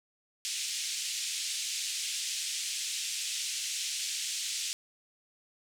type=band-pass noise; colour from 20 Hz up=white; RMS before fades=-35 dBFS; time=0.45-4.73 s; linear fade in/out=0 ms; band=2500 to 8100 Hz; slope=24 dB/octave; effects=none